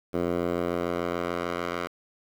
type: tone with band-pass filter sweep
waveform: 10% pulse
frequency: 86.8 Hz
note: F2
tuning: 10 cents flat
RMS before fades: -29 dBFS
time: 0.13-1.88 s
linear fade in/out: 20 ms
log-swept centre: 440 to 1300 Hz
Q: 0.77
effects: 8-bit

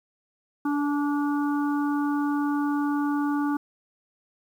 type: harmonic tone with a mistuned harmonic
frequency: 290 Hz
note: D4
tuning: 22 cents flat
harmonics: 1 / 3 / 4 / 5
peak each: -23 / -33 / -35 / -37 dBFS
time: 0.65-3.57 s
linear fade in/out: 5 ms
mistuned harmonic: 3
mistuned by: -16 cents
effects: 9-bit

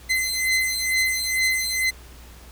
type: beating tone pair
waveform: sawtooth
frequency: 2051 / 2053.2 Hz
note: C7 / C7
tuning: -35 / -33 cents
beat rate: 2.2 Hz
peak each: -20 dBFS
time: 0.09-1.91 s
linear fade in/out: 20 ms
effects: added 60 Hz sine -43 dBFS peak until 2.51 s + pink hiss -48 dBFS RMS until 2.51 s

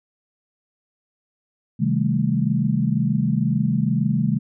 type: chord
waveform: sine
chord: A half-diminished seventh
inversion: first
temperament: just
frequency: 132 / 158.4 / 198 / 220 Hz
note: C3 / Eb3 / G3 / A3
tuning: +16 / +31 / +18 / 0 cents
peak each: -23 dBFS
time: 1.79-4.39 s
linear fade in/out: 20 ms
effects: none

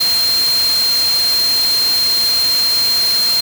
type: tone in noise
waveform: sine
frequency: 4186 Hz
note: C8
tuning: in tune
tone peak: -12 dBFS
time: 0-3.41 s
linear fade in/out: 10 ms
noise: white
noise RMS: -22 dBFS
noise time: 0-3.41 s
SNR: +7 dB
effects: none

